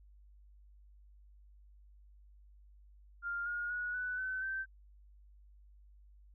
sine tone with pitch steps, 1400 / 1429.4 / 1459.5 / 1490.1 / 1521.4 / 1553.4 Hz, F6 / F6 / F#6 / F#6 / F#6 / G6, +4 / +40 / -24 / +12 / +48 / -16 cents, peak -35 dBFS, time 3.22-4.66 s, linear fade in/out 50 ms, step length 240 ms, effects added 50 Hz sine -57 dBFS peak until 6.34 s

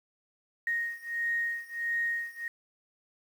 sine beating tone pair, 1864.7 / 1866.2 Hz, A#6 / A#6, 0 / +1 cents, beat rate 1.5 Hz, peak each -32 / -33 dBFS, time 0.67-2.48 s, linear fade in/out 2 ms, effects 9-bit

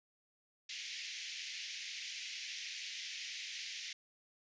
pink band-pass noise, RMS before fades -45 dBFS, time 0.69-3.93 s, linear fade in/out 5 ms, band 2000 to 6500 Hz, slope 48 dB/octave, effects resampled to 16000 Hz

